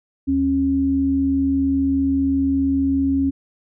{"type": "tone pair together", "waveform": "sine", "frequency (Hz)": [76.47, 272.5], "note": ["D#2", "C#4"], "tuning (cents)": [-29, -29], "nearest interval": "octave + minor seventh", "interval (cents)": 2200, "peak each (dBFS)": [-26, -16], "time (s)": [0.27, 3.31], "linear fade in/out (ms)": 20, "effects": []}